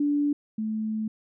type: tone pair in turn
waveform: sine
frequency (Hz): 290.4 / 217.6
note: D4 / A3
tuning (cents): -19 / -19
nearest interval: perfect fourth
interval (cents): 500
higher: first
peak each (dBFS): -21 / -26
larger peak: first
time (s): 0-0.33 / 0.58-1.08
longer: second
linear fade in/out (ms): 5
effects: none